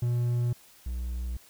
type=tone pair in turn; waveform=triangle; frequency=120.7 / 60.86 Hz; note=B2 / B1; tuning=-39 / -25 cents; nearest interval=octave; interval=1186 cents; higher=first; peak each=-22 / -28 dBFS; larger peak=first; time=0.02-0.53 / 0.86-1.37 s; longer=neither; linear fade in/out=5 ms; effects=white hiss -56 dBFS RMS until 1.49 s